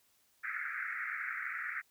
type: band-pass noise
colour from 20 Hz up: white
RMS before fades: -39 dBFS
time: 0.43-1.82 s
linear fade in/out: 20 ms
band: 1300 to 2200 Hz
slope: 96 dB/octave
effects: white hiss -71 dBFS RMS until 1.9 s